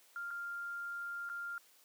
sine tone with dropouts, 1396.9 Hz, F6, in tune, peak -39 dBFS, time 0.16-1.58 s, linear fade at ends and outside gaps 1 ms, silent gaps 0.306-0.31 / 1.291-1.298 s, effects white hiss -65 dBFS RMS until 1.84 s + high-pass 300 Hz 12 dB/octave

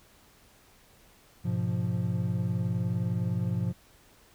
triangle chord, F diminished, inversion first, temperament equal, 103.83 / 123.47 / 174.61 Hz, Ab2 / Cb3 / F3, 0 / 0 / 0 cents, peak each -29 dBFS, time 1.44-3.73 s, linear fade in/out 20 ms, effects pink hiss -59 dBFS RMS until 4.34 s

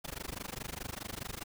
pink noise with amplitude modulation, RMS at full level -38 dBFS, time 0.04-1.44 s, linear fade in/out 10 ms, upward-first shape sine, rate 24.8 Hz, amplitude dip 100%, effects none

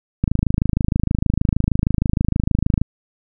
click train, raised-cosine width 5 ms, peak -4 dBFS, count 69, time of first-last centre 0.24-2.816 s, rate 26.4 Hz, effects none

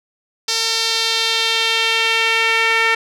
sawtooth tone with band-pass filter sweep, 452.3 Hz, A4, 48 cents sharp, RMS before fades -17 dBFS, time 0.48-2.95 s, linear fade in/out 5 ms, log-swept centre 5000 to 2100 Hz, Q 2.2, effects none

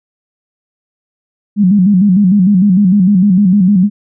sine tone with vibrato, 193.5 Hz, G3, 22 cents flat, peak -5 dBFS, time 1.56-3.9 s, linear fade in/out 50 ms, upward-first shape square, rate 6.6 Hz, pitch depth 110 cents each way, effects none

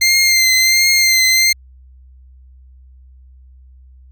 20% pulse tone with vibrato, 2093 Hz, C7, in tune, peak -5 dBFS, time 0.01-1.53 s, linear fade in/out 10 ms, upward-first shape triangle, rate 1.4 Hz, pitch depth 38 cents each way, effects added 64 Hz sine -40 dBFS peak until 4.11 s

